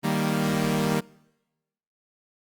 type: chord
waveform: sawtooth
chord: Eb major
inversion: none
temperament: equal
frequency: 155.56 / 196 / 233.1 Hz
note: Eb3 / G3 / Bb3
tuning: 0 / 0 / 0 cents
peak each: -23 dBFS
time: 0.03-1.01 s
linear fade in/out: 20 ms
effects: noise-tail reverb RT60 1.0 s tail -24 dB re dry + Opus 32 kbps